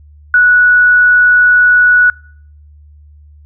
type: tone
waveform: sine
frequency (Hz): 1471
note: F#6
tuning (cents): -11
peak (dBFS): -4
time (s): 0.34-2.1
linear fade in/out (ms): 2
effects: noise-tail reverb RT60 0.6 s tail -26 dB re dry + added 74 Hz sine -37 dBFS peak until 3.45 s